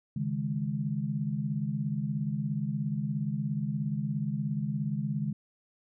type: chord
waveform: sine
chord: C# suspended second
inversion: none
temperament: equal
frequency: 138.59 / 155.56 / 207.7 Hz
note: C#3 / D#3 / G#3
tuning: 0 / 0 / 0 cents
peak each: -33 dBFS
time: 0.16-5.33 s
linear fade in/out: 5 ms
effects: none